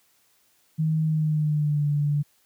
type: tone with pitch glide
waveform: sine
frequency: 157.6 to 146.2 Hz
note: D#3 to D3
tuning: +23 to -7 cents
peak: -20 dBFS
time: 0.78-2.23 s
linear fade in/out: 20 ms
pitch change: -130 cents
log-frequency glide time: 1.04-1.86 s
effects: white hiss -64 dBFS RMS until 2.45 s + high-pass 60 Hz 12 dB/octave